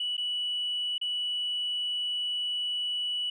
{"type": "tone with dropouts", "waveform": "sine", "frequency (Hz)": 2950, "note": "F#7", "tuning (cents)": -6, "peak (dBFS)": -27, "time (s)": [0, 3.3], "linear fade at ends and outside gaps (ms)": 5, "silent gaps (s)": [[0.168, 0.178], [0.981, 1.013]], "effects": ["tanh soft clip ceiling -24 dBFS"]}